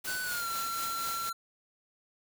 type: noise with tremolo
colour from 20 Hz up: white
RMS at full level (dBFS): -37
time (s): 0.04-1.3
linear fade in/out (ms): 10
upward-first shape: triangle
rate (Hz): 4.1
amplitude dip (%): 45
type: tone with pitch glide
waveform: square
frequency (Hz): 1498 to 1357.9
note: F#6 to F6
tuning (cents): +21 to -49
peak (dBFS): -34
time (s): 0.07-1.33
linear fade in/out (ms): 10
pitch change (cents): -170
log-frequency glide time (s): 0.23-0.48
effects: none

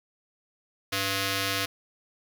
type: ring-modulated tone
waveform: 5% pulse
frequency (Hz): 392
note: G4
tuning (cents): 0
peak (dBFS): -12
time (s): 0.92-1.66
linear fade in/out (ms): 10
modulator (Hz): 886
effects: none

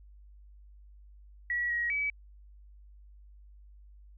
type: tone with pitch steps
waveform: sine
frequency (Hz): 1928 / 1898 / 2287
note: B6 / A#6 / D7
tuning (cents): -42 / +31 / -47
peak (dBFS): -28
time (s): 1.5-2.1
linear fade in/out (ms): 2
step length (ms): 200
effects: added 50 Hz sine -51 dBFS peak until 4.17 s

